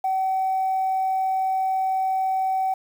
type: tone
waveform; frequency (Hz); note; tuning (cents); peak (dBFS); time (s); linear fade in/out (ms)
sine; 761; F#5; +48; -19; 0.04-2.74; 5
effects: tanh soft clip ceiling -16 dBFS + 8-bit